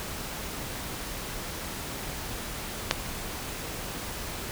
click, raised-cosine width 0.2 ms, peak -3 dBFS, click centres 2.911 s, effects pink hiss -36 dBFS RMS until 4.51 s

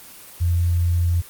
sine tone, 86.2 Hz, F2, 22 cents flat, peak -16 dBFS, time 0.4-1.22 s, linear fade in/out 20 ms, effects white hiss -42 dBFS RMS until 1.29 s + Opus 24 kbps

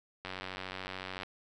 click train, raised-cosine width 0.3 ms, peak -23 dBFS, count 93, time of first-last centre 0.25-1.233 s, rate 93.6 Hz, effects none

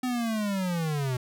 square linear sweep, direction down, 255.8 to 122.7 Hz, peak -27 dBFS, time 0.03-1.17 s, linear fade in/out 5 ms, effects none

